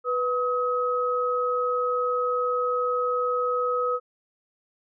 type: tone pair together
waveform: sine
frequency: 493.9 / 1271.4 Hz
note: B4 / D#6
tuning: 0 / +37 cents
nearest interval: octave + major third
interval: 1637 cents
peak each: -25 dBFS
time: 0.04-4 s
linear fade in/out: 50 ms
effects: none